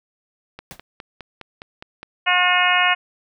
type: click train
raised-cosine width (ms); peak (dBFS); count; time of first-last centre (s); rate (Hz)
0.3; -19; 8; 0.59-2.03; 4.86
type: noise with exponential decay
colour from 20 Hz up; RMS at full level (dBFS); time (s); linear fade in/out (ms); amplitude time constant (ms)
pink; -33; 0.71-0.81; 0; 21
type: harmonic tone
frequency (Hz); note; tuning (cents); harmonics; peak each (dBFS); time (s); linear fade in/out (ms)
360; F#4; -47; 2 / 3 / 4 / 5 / 6 / 7 / 8; -22 / -22 / -22 / -22 / -22 / -22 / -22; 2.26-2.95; 20
effects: none